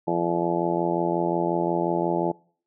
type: harmonic tone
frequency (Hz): 85.6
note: F2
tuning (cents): -34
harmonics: 2 / 3 / 4 / 5 / 6 / 7 / 8 / 9 / 10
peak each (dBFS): -30 / -36 / -26 / -31 / -35 / -30 / -32 / -36 / -29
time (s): 0.07-2.32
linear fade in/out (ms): 10
effects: noise-tail reverb RT60 0.5 s tail -24 dB re dry